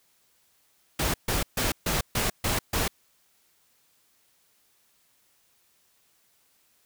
pink noise bursts, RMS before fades -26 dBFS, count 7, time 0.99-2.88 s, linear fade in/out 5 ms, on 150 ms, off 140 ms, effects white hiss -66 dBFS RMS until 6.85 s

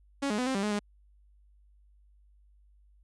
sawtooth tone with pitch steps, 278.4 / 209.5 / 251.2 / 263.5 / 197.2 / 210.3 / 206.1 Hz, C#4 / G#3 / B3 / C4 / G3 / G#3 / G#3, +8 / +15 / +30 / +12 / +11 / +22 / -13 cents, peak -24 dBFS, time 0.22-0.794 s, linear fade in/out 10 ms, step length 82 ms, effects added 50 Hz sine -58 dBFS peak until 3.03 s + resampled to 22050 Hz

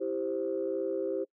sine chord, C major, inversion first, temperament equal, 329.6 / 392 / 523.3 Hz, E4 / G4 / C5, 0 / 0 / 0 cents, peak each -35 / -32 / -33 dBFS, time 0-1.25 s, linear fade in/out 20 ms, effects noise-tail reverb RT60 0.1 s tail -24 dB re dry + tanh soft clip ceiling -21 dBFS

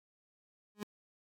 30% pulse tone with exponential growth, 207.7 Hz, G#3, in tune, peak -31 dBFS, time 0.75-0.83 s, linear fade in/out 0 ms, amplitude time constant 16 ms, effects AAC 64 kbps

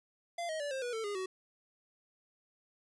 square tone with pitch steps, 688 / 630.9 / 578.5 / 530.5 / 486.5 / 446.1 / 409.1 / 375.1 Hz, F5 / D#5 / D5 / C5 / B4 / A4 / G#4 / F#4, -26 / +24 / -26 / +24 / -26 / +24 / -26 / +24 cents, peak -36 dBFS, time 0.38-1.26 s, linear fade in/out 5 ms, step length 110 ms, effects resampled to 22050 Hz

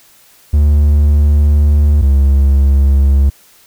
triangle tone pair in turn, 73.42 / 69.04 Hz, D2 / C#2, 0 / -6 cents, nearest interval minor second, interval 106 cents, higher first, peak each -4 dBFS, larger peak neither, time 0.53-2.02 / 2.02-3.3 s, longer first, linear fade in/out 10 ms, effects white hiss -46 dBFS RMS until 3.66 s

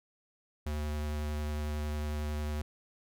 square tone with vibrato, 75 Hz, D2, 37 cents sharp, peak -33 dBFS, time 0.66-2.62 s, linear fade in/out 5 ms, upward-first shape triangle, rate 11 Hz, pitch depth 13 cents each way, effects none

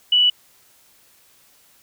sine tone, 2955 Hz, F#7, 3 cents flat, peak -12 dBFS, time 0.12-0.3 s, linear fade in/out 5 ms, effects white hiss -55 dBFS RMS until 1.82 s

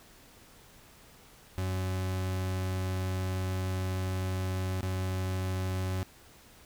40% pulse tone with dropouts, 93.3 Hz, F#2, 15 cents sharp, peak -29 dBFS, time 1.58-6.03 s, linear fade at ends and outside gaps 0 ms, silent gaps 4.808-4.83 s, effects pink hiss -56 dBFS RMS until 6.65 s

